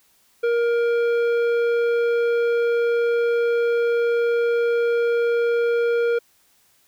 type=tone with tanh clipping; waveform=sine; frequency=470.4 Hz; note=A#4; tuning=16 cents sharp; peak=-19 dBFS; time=0.43-6.19 s; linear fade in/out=10 ms; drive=11 dB; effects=white hiss -60 dBFS RMS until 6.87 s